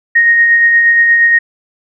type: tone with tremolo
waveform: sine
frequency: 1864.7 Hz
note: A#6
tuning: in tune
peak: -4 dBFS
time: 0.15-1.39 s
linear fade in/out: 10 ms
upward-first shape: sine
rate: 8.5 Hz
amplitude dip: 30%
effects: none